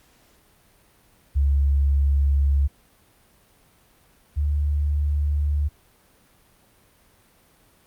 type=tone pair in turn; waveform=sine; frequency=69.9 / 73.16 Hz; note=C#2 / D2; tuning=+15 / -6 cents; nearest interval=minor second; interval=79 cents; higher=second; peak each=-16 / -19 dBFS; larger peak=first; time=1.35-2.68 / 4.36-5.69 s; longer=neither; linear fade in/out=20 ms; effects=pink hiss -58 dBFS RMS until 7.86 s + Opus 48 kbps